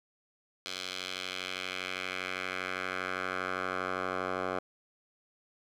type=tone with band-pass filter sweep; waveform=10% pulse; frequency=92.5 Hz; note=F#2; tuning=in tune; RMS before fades=-36 dBFS; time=0.66-4.59 s; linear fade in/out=0 ms; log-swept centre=4000 to 940 Hz; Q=1.6; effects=none